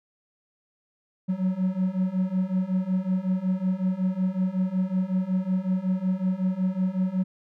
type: beating tone pair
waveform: triangle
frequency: 183.1 / 188.5 Hz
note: F#3 / F#3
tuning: -18 / +32 cents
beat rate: 5.4 Hz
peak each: -25 / -23 dBFS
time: 1.28-7.24 s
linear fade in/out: 20 ms
effects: none